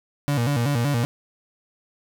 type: tone with vibrato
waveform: 35% pulse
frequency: 130.5 Hz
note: C3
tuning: 4 cents flat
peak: -18 dBFS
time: 0.28-1.05 s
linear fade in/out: 0 ms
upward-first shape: square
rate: 5.3 Hz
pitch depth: 170 cents each way
effects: none